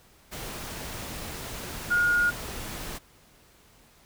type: tone in noise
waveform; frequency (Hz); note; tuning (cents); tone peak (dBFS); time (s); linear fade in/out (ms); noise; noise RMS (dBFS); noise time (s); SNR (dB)
sine; 1431; F6; +42; -20; 1.9-2.31; 20; pink; -37; 0.31-2.99; +14
effects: pink hiss -58 dBFS RMS until 4.05 s